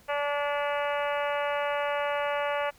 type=harmonic tone; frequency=288.8 Hz; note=D4; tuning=29 cents flat; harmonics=2 / 3 / 4 / 5 / 6 / 7 / 8 / 9 / 10; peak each=-29 / -33 / -35 / -37 / -39 / -40 / -41 / -42 / -43 dBFS; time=0.08-2.71 s; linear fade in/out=20 ms; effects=pink hiss -58 dBFS RMS until 2.78 s